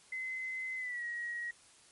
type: tone with pitch glide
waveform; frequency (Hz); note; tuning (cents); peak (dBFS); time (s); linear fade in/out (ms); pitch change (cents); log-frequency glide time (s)
sine; 2048 to 1899.8; C7 to A#6; -38 to +32; -36; 0.12-1.51; 5; -130; 0.77-1.04
effects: white hiss -61 dBFS RMS until 1.91 s + MP3 48 kbps